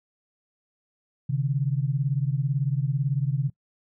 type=beating tone pair; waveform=sine; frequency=132.5 / 150.5 Hz; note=C3 / D3; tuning=+22 / +43 cents; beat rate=18 Hz; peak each=-24 / -26 dBFS; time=1.29-3.5 s; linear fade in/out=10 ms; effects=noise-tail reverb RT60 0.1 s tail -22 dB re dry

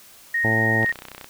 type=tone; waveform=sine; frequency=1864.7 Hz; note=A#6; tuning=in tune; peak=-19 dBFS; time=0.34-0.92 s; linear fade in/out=5 ms
type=harmonic tone; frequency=111.4 Hz; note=A2; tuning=22 cents sharp; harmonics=1 / 2 / 3 / 4 / 5 / 6 / 7 / 8; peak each=-24 / -27 / -29 / -30 / -31 / -32 / -32 / -33 dBFS; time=0.44-0.85 s; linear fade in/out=5 ms
type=click train; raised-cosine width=0.3 ms; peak=-20 dBFS; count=14; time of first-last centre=0.83-1.244 s; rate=31.4 Hz
effects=white hiss -48 dBFS RMS until 1.29 s

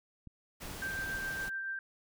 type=clicks; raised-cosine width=5 ms; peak=-36 dBFS; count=5; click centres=0.273 / 0.657 / 0.713 / 0.991 / 1.151 s
type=noise; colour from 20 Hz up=pink; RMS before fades=-44 dBFS; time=0.6-1.5 s; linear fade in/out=20 ms
type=tone with tremolo; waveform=sine; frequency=1572 Hz; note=G6; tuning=4 cents sharp; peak=-34 dBFS; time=0.82-1.79 s; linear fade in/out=2 ms; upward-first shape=sine; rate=7.1 Hz; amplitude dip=25%
effects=none

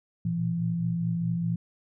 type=tone cluster; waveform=sine; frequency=116 / 120.8 / 169.5 Hz; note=A#2 / B2 / E3; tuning=-8 / -38 / +49 cents; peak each=-34 / -34 / -26 dBFS; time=0.25-1.56 s; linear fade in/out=5 ms; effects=none

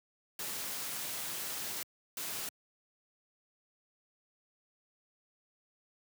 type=noise bursts at uneven times; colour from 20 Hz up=white; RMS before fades=-39 dBFS; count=2; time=0.39-1.83 / 2.17-2.49 s; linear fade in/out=2 ms; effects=high-pass 100 Hz 12 dB/octave

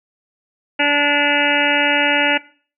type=harmonic tone with a mistuned harmonic; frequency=289.9 Hz; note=D4; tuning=22 cents flat; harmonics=1 / 2 / 3 / 5 / 6 / 7 / 8 / 9 / 10; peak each=-22 / -22 / -22 / -22 / -22 / -22 / -22 / -22 / -22 dBFS; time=0.79-2.38 s; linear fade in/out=10 ms; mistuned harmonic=10; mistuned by=-23 cents; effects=noise-tail reverb RT60 0.4 s tail -18 dB re dry

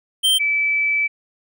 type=tone pair in turn; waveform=square / sine; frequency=3136 / 2309 Hz; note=G7 / D7; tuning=0 / -30 cents; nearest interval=perfect fourth; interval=530 cents; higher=first; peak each=-14 / -16 dBFS; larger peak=first; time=0.23-0.39 / 0.39-1.08 s; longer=second; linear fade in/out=20 ms; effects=none

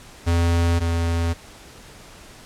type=tone pair in turn; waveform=square; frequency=85 / 84.22 Hz; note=F2 / E2; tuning=-46 / +38 cents; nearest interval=unison; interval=16 cents; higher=first; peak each=-17 / -20 dBFS; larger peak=first; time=0.26-0.8 / 0.8-1.34 s; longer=neither; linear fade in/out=20 ms; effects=pink hiss -44 dBFS RMS until 2.45 s + low-pass 10000 Hz 12 dB/octave

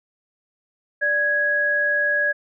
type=tone pair together; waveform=sine; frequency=587.3 / 1661.2 Hz; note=D5 / G#6; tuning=0 / 0 cents; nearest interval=octave + tritone; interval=1800 cents; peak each=-26 / -18 dBFS; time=1.01-2.33 s; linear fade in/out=20 ms; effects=none

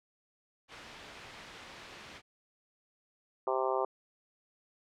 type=noise; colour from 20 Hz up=white; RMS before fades=-42 dBFS; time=0.68-2.22 s; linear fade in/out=50 ms
type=harmonic tone; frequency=130.81 Hz; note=C3; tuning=in tune; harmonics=3 / 4 / 5 / 6 / 7 / 8 / 9; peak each=-34 / -35 / -36 / -37 / -37 / -38 / -39 dBFS; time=3.47-3.85 s; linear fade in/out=2 ms
effects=low-pass 3000 Hz 12 dB/octave

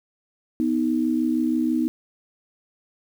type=tone pair together; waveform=sine; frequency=248 / 314.2 Hz; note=B3 / D#4; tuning=+7 / +17 cents; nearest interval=major third; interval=410 cents; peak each=-22 / -22 dBFS; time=0.6-1.88 s; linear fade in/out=0 ms; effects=8-bit

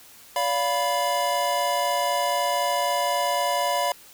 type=chord; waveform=square; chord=B diminished; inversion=first; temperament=equal with one note detuned; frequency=574.6 / 698.5 / 987.8 Hz; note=D5 / F5 / B5; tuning=-38 / 0 / 0 cents; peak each=-28 / -27 / -26 dBFS; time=0.36-3.92 s; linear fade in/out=2 ms; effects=white hiss -49 dBFS RMS until 4.13 s

